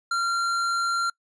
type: tone with hard clipping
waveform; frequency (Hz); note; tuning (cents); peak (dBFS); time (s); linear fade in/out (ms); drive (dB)
sine; 1378; F6; -24; -24; 0.11-1.1; 5; 12
effects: noise-tail reverb RT60 0.1 s tail -26 dB re dry + resampled to 22050 Hz